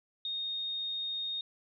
sine tone, 3703 Hz, A#7, 12 cents flat, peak -33 dBFS, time 0.25-1.41 s, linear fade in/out 2 ms, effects none

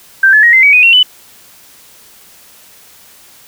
sine tone with pitch steps, 1568 / 1719.8 / 1886.3 / 2069 / 2269 / 2489 / 2730 / 2994 Hz, G6 / A6 / A#6 / C7 / C#7 / D#7 / F7 / F#7, 0 / -40 / +20 / -20 / +40 / 0 / -40 / +20 cents, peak -3 dBFS, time 0.23-1.03 s, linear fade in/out 5 ms, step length 100 ms, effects white hiss -41 dBFS RMS until 3.47 s

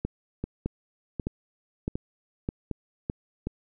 two click trains, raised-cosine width 3 ms, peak -17 / -15 dBFS, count 5 / 6, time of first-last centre 0.44-3.47 / 0.05-3.099 s, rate 1.32 / 1.64 Hz, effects none

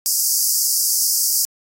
pink high-pass noise, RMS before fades -18 dBFS, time 0.06-1.45 s, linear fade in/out 0 ms, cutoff 4800 Hz, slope 96 dB/octave, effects AAC 48 kbps

